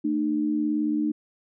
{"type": "tone pair together", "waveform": "sine", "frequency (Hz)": [224.1, 302.4], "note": ["A3", "D#4"], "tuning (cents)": [32, -49], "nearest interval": "perfect fourth", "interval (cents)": 519, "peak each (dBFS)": [-28, -23], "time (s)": [0.04, 1.12], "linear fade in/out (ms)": 10, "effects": []}